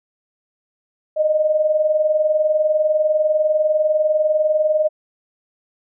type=tone pair together; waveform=sine; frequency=599 / 619 Hz; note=D5 / D#5; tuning=+34 / -9 cents; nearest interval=minor second; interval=57 cents; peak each=-21 / -15 dBFS; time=1.16-4.89 s; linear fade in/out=20 ms; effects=none